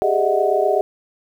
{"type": "tone cluster", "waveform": "sine", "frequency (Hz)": [391, 418.9, 608, 644, 737], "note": ["G4", "G#4", "D#5", "E5", "F#5"], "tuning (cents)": [-4, 15, -40, -41, -7], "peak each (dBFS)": -21, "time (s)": [0.02, 0.81], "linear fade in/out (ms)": 0, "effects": ["8-bit"]}